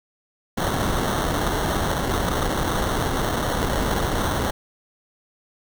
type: noise with sample-and-hold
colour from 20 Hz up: pink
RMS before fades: -23 dBFS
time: 0.57-4.51 s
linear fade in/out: 10 ms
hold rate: 2450 Hz
effects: none